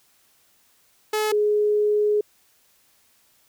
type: tone pair in turn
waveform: sawtooth / sine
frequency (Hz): 428.3 / 419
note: A4 / G#4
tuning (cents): -47 / +15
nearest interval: unison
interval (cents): 38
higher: first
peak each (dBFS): -17 / -17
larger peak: neither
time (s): 1.13-1.32 / 1.32-2.21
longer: second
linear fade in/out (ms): 5
effects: white hiss -61 dBFS RMS until 3.48 s